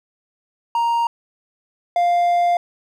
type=tone pair in turn; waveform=triangle; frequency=934 / 699.1 Hz; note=A#5 / F5; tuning=+3 / +2 cents; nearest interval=perfect fourth; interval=501 cents; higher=first; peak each=-14 / -12 dBFS; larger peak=second; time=0.75-1.07 / 1.96-2.57 s; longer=second; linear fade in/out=2 ms; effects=none